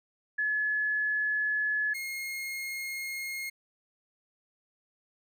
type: tone pair in turn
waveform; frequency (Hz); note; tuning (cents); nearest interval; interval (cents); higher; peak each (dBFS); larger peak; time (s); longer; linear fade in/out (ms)
sine / 40% pulse; 1708 / 2147; G#6 / C7; +48 / +44; major third; 396; second; -26 / -33; first; 0.38-1.94 / 1.94-3.5; neither; 10
effects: none